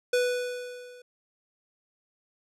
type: tone with level ramp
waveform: square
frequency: 493.9 Hz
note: B4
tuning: in tune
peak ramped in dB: -21 to -48 dBFS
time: 0.13-1.02 s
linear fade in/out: 5 ms
effects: low-pass 10000 Hz 12 dB/octave